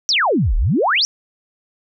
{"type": "exponential two-way sweep", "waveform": "sine", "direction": "down then up", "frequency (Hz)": [5970, 32.7, 5970], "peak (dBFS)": -13, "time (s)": [0.09, 1.05], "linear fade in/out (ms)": 0, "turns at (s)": 0.56, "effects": []}